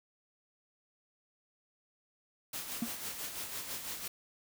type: noise with tremolo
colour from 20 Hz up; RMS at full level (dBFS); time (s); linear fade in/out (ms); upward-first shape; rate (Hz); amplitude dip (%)
white; -39; 2.53-4.08; 5; sine; 6; 50
type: tone with exponential decay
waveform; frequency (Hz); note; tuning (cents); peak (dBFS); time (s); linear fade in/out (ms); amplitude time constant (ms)
triangle; 233.1; A#3; 0; -25; 2.82-2.91; 5; 18
effects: none